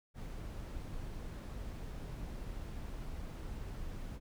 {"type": "noise", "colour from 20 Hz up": "brown", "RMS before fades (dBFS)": -43, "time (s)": [0.14, 4.2], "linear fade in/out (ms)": 50, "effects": []}